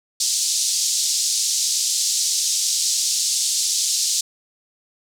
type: band-pass noise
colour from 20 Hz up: white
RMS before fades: -21 dBFS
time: 0.2-4.21 s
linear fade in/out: 5 ms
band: 4300 to 7800 Hz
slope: 24 dB/octave
effects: none